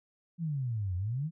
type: exponential two-way sweep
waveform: sine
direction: down then up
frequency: 174.61 to 87.1 to 170.3 Hz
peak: -30 dBFS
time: 0.38-1.31 s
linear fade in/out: 50 ms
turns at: 0.96 s
effects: none